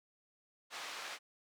pink band-pass noise, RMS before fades -45 dBFS, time 0.7-1.19 s, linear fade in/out 50 ms, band 900 to 5500 Hz, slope 12 dB/octave, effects none

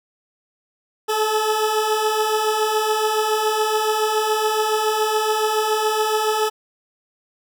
20% pulse beating tone pair, 426.2 / 433.3 Hz, G#4 / A4, +45 / -27 cents, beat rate 7.1 Hz, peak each -20 / -14 dBFS, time 1.08-6.5 s, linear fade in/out 20 ms, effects none

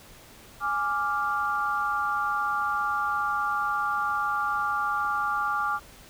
sine chord, D diminished, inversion second, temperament equal, 830.6 / 1174.7 / 1396.9 Hz, Ab5 / D6 / F6, 0 / 0 / 0 cents, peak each -31 / -27 / -29 dBFS, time 0.6-5.8 s, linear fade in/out 50 ms, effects pink hiss -50 dBFS RMS until 6.09 s

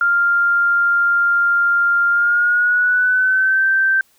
sine tone with pitch glide, 1396.9 to 1558.9 Hz, F6 to G6, 0 to -10 cents, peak -12 dBFS, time 0.01-4.01 s, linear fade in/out 2 ms, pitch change +190 cents, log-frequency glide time 2.1-3.66 s, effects white hiss -57 dBFS RMS until 4.18 s

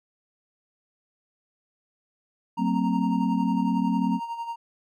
sine chord, F# diminished, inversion none, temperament equal with one note detuned, 185 / 225.7 / 261.6 Hz, F#3 / A3 / C4, 0 / +44 / 0 cents, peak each -26 dBFS, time 2.57-4.2 s, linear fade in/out 50 ms
triangle tone with tremolo, 930 Hz, A#5, 4 cents flat, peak -26 dBFS, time 2.57-4.56 s, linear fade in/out 10 ms, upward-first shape sine, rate 11 Hz, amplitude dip 60%
effects none

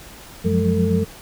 sine tone cluster, 93.6 / 175 / 182.9 / 210.5 / 448.5 Hz, F#2 / F3 / F#3 / G#3 / A4, +20 / +4 / -20 / +24 / +33 cents, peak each -22 dBFS, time 0.44-1.05 s, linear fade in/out 20 ms, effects pink hiss -41 dBFS RMS until 1.21 s

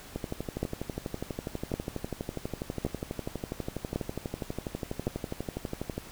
two click trains, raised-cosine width 2 ms, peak -15 / -19 dBFS, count 5 / 72, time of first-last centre 0.63-5.07 / 0.16-5.98 s, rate 0.901 / 12.2 Hz, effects pink hiss -48 dBFS RMS until 6.11 s

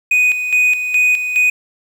triangle tone with tremolo, 2489 Hz, D#7, in tune, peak -8 dBFS, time 0.11-1.5 s, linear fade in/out 5 ms, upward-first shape square, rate 2.4 Hz, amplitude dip 60%, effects 7-bit

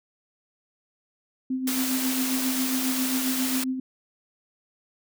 sine tone with tremolo, 259.4 Hz, C4, 15 cents flat, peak -23 dBFS, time 1.5-3.8 s, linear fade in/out 5 ms, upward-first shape sine, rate 7.4 Hz, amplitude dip 50%
white high-pass noise, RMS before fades -29 dBFS, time 1.67-3.64 s, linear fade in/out 5 ms, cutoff 200 Hz, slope 12 dB/octave
effects none

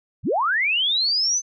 sine linear sweep, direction up, 57.4 to 6240 Hz, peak -18 dBFS, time 0.23-1.42 s, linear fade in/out 50 ms, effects none

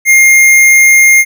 square tone, 2123 Hz, C7, 25 cents sharp, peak -3 dBFS, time 0.05-1.25 s, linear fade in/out 50 ms, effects none

